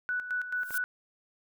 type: tone with tremolo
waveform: sine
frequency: 1482 Hz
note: F#6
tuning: 2 cents sharp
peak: -28 dBFS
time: 0.09-0.84 s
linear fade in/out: 0 ms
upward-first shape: square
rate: 4.6 Hz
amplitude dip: 65%
type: noise with exponential growth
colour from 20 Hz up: violet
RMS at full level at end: -32 dBFS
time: 0.55-0.78 s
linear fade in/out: 5 ms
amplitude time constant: 48 ms
type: click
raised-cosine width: 0.5 ms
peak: -29 dBFS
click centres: 0.707 s
effects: none